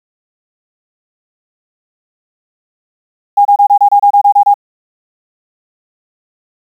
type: tone bursts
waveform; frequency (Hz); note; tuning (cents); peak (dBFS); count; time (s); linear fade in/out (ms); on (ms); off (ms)
sine; 813; G#5; -37; -3; 11; 3.37-4.542; 10; 82; 27
effects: 7-bit